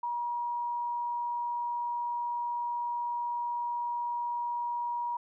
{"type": "tone", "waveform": "sine", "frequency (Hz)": 956, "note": "A#5", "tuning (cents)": 43, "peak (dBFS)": -30, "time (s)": [0.03, 5.17], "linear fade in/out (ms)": 5, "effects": []}